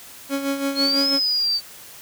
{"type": "tone with tremolo", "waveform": "30% pulse", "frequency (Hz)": 276.7, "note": "C#4", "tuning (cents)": -3, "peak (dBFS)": -17, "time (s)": [0.29, 1.2], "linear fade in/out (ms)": 50, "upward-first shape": "sine", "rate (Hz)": 6, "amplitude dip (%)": 60}
{"type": "exponential two-way sweep", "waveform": "sine", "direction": "up then down", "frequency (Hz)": [4220, 5190, 4576], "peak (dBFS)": -18, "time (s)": [0.75, 1.61], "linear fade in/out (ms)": 50, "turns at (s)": 1.1}
{"effects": ["white hiss -42 dBFS RMS until 2.01 s"]}